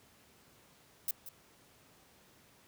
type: noise with echo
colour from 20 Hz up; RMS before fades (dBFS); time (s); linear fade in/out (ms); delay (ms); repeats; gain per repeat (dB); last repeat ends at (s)
violet; -33; 1.08-1.11; 2; 180; 1; -13; 1.29
effects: pink hiss -63 dBFS RMS until 2.67 s + high-pass 80 Hz 12 dB/octave